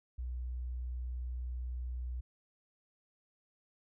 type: tone with tanh clipping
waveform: triangle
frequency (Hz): 61.74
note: B1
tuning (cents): 0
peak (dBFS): -36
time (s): 0.18-2.21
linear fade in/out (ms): 10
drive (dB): 4
effects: none